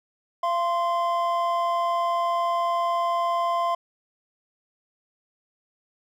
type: tone pair together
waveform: triangle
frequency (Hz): 685.1 / 1043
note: F5 / C6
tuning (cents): -33 / -6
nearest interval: perfect fifth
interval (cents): 727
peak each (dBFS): -23 / -22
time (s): 0.43-3.75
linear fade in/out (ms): 5
effects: none